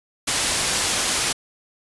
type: low-pass noise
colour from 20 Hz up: white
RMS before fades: -22 dBFS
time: 0.27-1.33 s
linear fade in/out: 10 ms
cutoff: 9900 Hz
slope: 12 dB/octave
effects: resampled to 24000 Hz